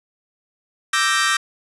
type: chord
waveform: sawtooth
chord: E half-diminished seventh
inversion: third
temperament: equal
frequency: 1174.7 / 1318.5 / 1568 / 1864.7 Hz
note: D6 / E6 / G6 / Bb6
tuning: 0 / 0 / 0 / 0 cents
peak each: -19 / -20 / -17 / -18 dBFS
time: 0.93-1.37 s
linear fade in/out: 5 ms
effects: resampled to 24000 Hz + 8-bit